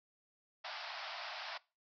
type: band-pass noise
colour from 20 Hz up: pink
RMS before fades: -45 dBFS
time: 0.64-1.58 s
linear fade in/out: 10 ms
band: 620 to 5300 Hz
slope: 96 dB/octave
effects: noise-tail reverb RT60 0.3 s tail -22 dB re dry